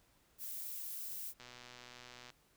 violet noise, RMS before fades -44 dBFS, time 0.38-1.34 s, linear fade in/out 50 ms
click train, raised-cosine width 0.2 ms, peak -35 dBFS, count 112, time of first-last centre 1.4-2.302 s, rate 123 Hz
effects pink hiss -71 dBFS RMS until 2.56 s

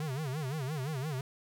square tone with vibrato, 142.6 Hz, C#3, 49 cents sharp, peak -34 dBFS, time 0-1.21 s, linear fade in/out 2 ms, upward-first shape sine, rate 5.8 Hz, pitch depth 200 cents each way, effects none

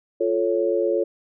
sine chord, F augmented, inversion none, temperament equal with one note detuned, 349.2 / 437.7 / 554.4 Hz, F4 / A4 / C#5, 0 / -9 / 0 cents, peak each -23 dBFS, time 0.2-1.04 s, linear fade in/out 10 ms, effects none

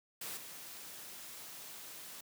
white noise with level steps, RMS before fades -43 / -49 dBFS, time 0.21-2.21 s, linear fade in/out 5 ms, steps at 0.37 s, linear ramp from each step 2 ms, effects high-pass 100 Hz 12 dB/octave

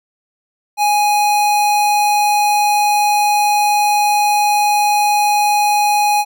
square tone, 830.6 Hz, G#5, in tune, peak -12 dBFS, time 0.77-6.25 s, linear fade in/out 50 ms, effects none

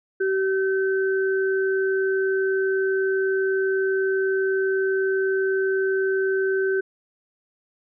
sine tone pair together, 384 / 1536 Hz, G4 / G6, -36 / -36 cents, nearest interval 2 octaves, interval 2400 cents, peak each -20 / -27 dBFS, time 0.2-6.81 s, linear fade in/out 10 ms, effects none

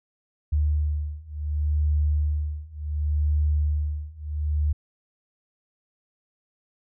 sine beating tone pair, 74.5 / 75.19 Hz, D2 / D2, +25 / +41 cents, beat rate 0.69 Hz, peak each -25 / -24 dBFS, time 0.52-4.73 s, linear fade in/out 10 ms, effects none

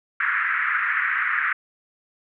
white band-pass noise, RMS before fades -23 dBFS, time 0.2-1.53 s, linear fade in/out 5 ms, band 1300 to 2000 Hz, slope 48 dB/octave, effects none

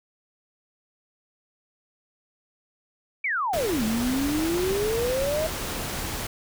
sine exponential two-way sweep, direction down then up, 2384 to 213.8 to 646 Hz, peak -23 dBFS, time 3.24-5.47 s, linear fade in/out 5 ms, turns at 3.84 s
pink noise, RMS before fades -31 dBFS, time 3.53-6.27 s, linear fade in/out 5 ms
effects none

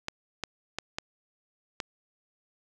clicks, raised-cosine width 0.2 ms, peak -14 dBFS, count 5, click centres 0.084 / 0.437 / 0.786 / 0.985 / 1.802 s, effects none

